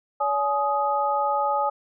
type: tone cluster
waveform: sine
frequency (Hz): 569 / 845 / 1248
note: C#5 / G#5 / D#6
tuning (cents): +45 / +30 / +5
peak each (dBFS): -27 / -23 / -26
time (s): 0.2-1.7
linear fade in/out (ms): 10
effects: none